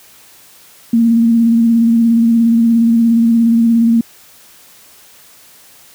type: tone with vibrato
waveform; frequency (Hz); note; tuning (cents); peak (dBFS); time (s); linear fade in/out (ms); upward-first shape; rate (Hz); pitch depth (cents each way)
sine; 230.6; A#3; -19; -7; 0.93-4.01; 5; square; 17; 22
effects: white hiss -43 dBFS RMS until 5.94 s + high-pass 60 Hz 12 dB/octave